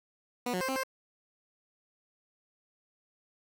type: tone with pitch steps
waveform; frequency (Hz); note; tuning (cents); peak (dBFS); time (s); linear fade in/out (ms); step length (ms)
15% pulse; 245 / 181.8 / 524 / 264.8 / 527; B3 / F#3 / C5 / C4 / C5; -14 / -30 / +2 / +21 / +12; -24; 0.46-0.835; 5; 75
effects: none